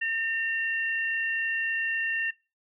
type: tone pair together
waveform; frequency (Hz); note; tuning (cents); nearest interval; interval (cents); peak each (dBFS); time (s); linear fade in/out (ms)
sine; 1815.7 / 2748; A#6 / F7; -46 / -29; perfect fifth; 717; -27 / -31; 0.01-2.31; 10
effects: noise-tail reverb RT60 0.3 s tail -23 dB re dry